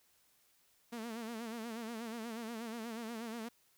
sawtooth tone with vibrato, 228.3 Hz, A#3, 36 cents flat, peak -37 dBFS, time 0.92-3.49 s, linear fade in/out 10 ms, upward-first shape sine, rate 8.3 Hz, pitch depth 85 cents each way, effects white hiss -71 dBFS RMS until 3.77 s

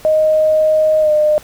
sine tone with pitch glide, 622.3 to 606.3 Hz, D#5 to D#5, 0 to -45 cents, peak -9 dBFS, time 0.05-1.38 s, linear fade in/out 0 ms, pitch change -45 cents, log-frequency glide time 1-1.11 s, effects pink hiss -40 dBFS RMS until 1.43 s

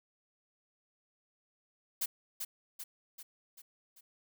blue noise with echo, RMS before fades -33 dBFS, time 2.01-2.06 s, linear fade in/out 10 ms, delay 390 ms, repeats 5, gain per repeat -5 dB, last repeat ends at 4.01 s, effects none

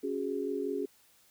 sine chord, C# suspended fourth, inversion none, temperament equal, 277.2 / 370 / 415.3 Hz, C#4 / F#4 / G#4, 0 / 0 / 0 cents, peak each -36 / -36 / -34 dBFS, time 0.03-0.86 s, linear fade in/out 10 ms, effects white hiss -64 dBFS RMS until 1.3 s

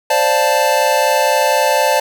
square chord, D minor seventh, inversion third, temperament equal, 523.3 / 587.3 / 698.5 / 880 Hz, C5 / D5 / F5 / A5, 0 / 0 / 0 / 0 cents, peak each -19 / -17 / -22 / -16 dBFS, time 0.1-2 s, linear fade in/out 5 ms, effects none

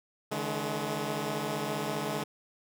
10% pulse tone cluster, 145 / 160.1 / 211.8 Hz, D3 / D#3 / G#3, -22 / +50 / +34 cents, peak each -27 / -30 / -26 dBFS, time 0.31-2.24 s, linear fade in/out 10 ms, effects none

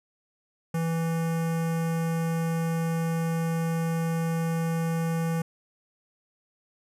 square tone with notch filter, 164.81 Hz, E3, in tune, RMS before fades -27 dBFS, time 0.74-5.42 s, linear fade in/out 5 ms, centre 3900 Hz, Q 0.92, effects resampled to 32000 Hz

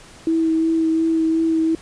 sine tone with vibrato, 324 Hz, E4, 30 cents flat, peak -15 dBFS, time 0.27-1.75 s, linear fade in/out 2 ms, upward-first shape sine, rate 2.8 Hz, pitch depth 14 cents each way, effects pink hiss -44 dBFS RMS until 1.81 s + resampled to 22050 Hz

